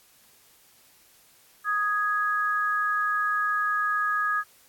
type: tone pair together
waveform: sine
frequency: 1246 / 1663.2 Hz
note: D#6 / G#6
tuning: +2 / +2 cents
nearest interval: perfect fourth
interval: 500 cents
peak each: -25 / -26 dBFS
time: 1.64-4.44 s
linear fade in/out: 50 ms
effects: white hiss -58 dBFS RMS until 4.68 s + AAC 64 kbps